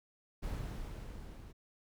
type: noise with level ramp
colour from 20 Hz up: brown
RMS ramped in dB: -38 to -51 dBFS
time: 0.42-1.53 s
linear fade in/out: 20 ms
effects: none